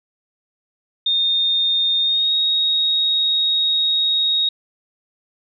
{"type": "tone with pitch glide", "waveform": "sine", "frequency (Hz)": [3660, 3761], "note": ["A#7", "A#7"], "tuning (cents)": [-32, 15], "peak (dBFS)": -15, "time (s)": [1.06, 4.49], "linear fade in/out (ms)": 5, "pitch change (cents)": 47, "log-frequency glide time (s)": [2, 2.33], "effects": []}